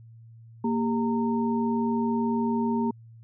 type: tone cluster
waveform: sine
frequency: 232.4 / 399 / 919 Hz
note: A#3 / G4 / A#5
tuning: -5 / +31 / -25 cents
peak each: -24 / -31 / -31 dBFS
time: 0.64-2.91 s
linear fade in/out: 5 ms
effects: added 114 Hz sine -46 dBFS peak until 3.23 s